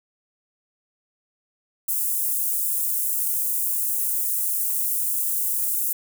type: high-pass noise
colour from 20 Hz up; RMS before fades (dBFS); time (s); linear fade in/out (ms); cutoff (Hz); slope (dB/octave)
white; -24; 1.88-5.93; 5; 8900; 24
effects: none